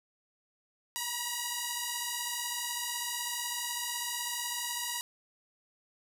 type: beating tone pair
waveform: 5% pulse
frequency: 953 / 969 Hz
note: A#5 / B5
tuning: +38 / -33 cents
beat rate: 16 Hz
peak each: -24 dBFS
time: 0.96-5.01 s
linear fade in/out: 0 ms
effects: none